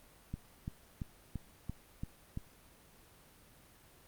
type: click train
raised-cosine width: 5 ms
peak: -26 dBFS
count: 7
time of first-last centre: 0.34-2.374 s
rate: 2.95 Hz
effects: pink hiss -61 dBFS RMS until 4.07 s + Opus 32 kbps